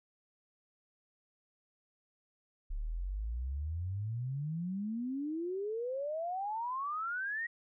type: exponential sweep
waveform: sine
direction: up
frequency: 34.1 to 1913 Hz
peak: -34 dBFS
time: 2.7-7.47 s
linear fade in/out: 10 ms
effects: none